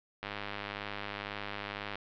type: click train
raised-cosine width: 0.3 ms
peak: -21 dBFS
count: 177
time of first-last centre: 0.23-1.955 s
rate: 102 Hz
effects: low-pass 4000 Hz 12 dB/octave